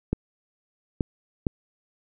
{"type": "clicks", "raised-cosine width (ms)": 3, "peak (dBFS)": -10, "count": 3, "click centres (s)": [0.13, 1.008, 1.468], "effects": []}